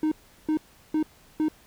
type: tone bursts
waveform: triangle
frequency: 310 Hz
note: D#4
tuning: 6 cents flat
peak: -19 dBFS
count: 4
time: 0.03-1.484 s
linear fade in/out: 2 ms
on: 86 ms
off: 370 ms
effects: pink hiss -56 dBFS RMS until 1.66 s